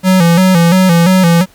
square tone with vibrato, 177.7 Hz, F3, 30 cents sharp, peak -6 dBFS, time 0.03-1.46 s, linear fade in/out 50 ms, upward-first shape square, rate 2.9 Hz, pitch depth 86 cents each way, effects pink hiss -46 dBFS RMS until 1.54 s

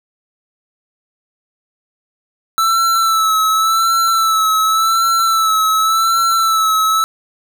square tone with vibrato, 1320 Hz, E6, 2 cents sharp, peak -12 dBFS, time 2.58-7.04 s, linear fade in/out 0 ms, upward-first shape sine, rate 0.89 Hz, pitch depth 40 cents each way, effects none

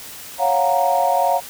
sine chord, Gb major seventh, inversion second, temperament equal, 554.4 / 698.5 / 740 / 932.3 Hz, Db5 / F5 / Gb5 / Bb5, 0 / 0 / 0 / 0 cents, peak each -21 / -18 / -20 / -20 dBFS, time 0.38-1.41 s, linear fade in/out 50 ms, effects tanh soft clip ceiling -5 dBFS + white hiss -36 dBFS RMS until 1.49 s

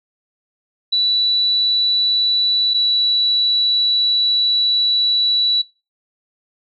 sine tone pair in turn, 3951 / 3937 Hz, B7 / B7, 0 / -6 cents, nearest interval unison, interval 6 cents, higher first, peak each -13 dBFS, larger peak neither, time 0.92-2.74 / 2.74-5.62 s, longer second, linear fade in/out 10 ms, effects noise-tail reverb RT60 0.3 s tail -23 dB re dry

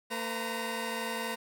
15% pulse tone cluster, 226.9 / 506 / 929 Hz, A#3 / B4 / A#5, -47 / +42 / -6 cents, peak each -31 dBFS, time 0.1-1.36 s, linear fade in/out 20 ms, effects none

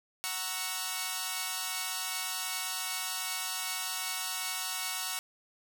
5% pulse chord, F# dominant seventh, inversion none, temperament equal, 740 / 932.3 / 1108.7 / 1318.5 Hz, F#5 / A#5 / C#6 / E6, 0 / 0 / 0 / 0 cents, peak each -27 dBFS, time 0.24-5.19 s, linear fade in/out 0 ms, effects none

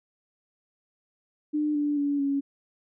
sine tone with pitch steps, 300 / 292.8 / 285.8 / 278.9 Hz, D4 / D4 / D4 / C#4, +37 / -5 / -47 / +11 cents, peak -23 dBFS, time 1.53-2.41 s, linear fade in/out 20 ms, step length 220 ms, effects none

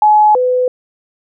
sine tone pair in turn, 848 / 502.5 Hz, G#5 / B4, +36 / +30 cents, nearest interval major sixth, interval 906 cents, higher first, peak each -5 / -10 dBFS, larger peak first, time 0.02-0.35 / 0.35-0.68 s, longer neither, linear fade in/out 2 ms, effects none

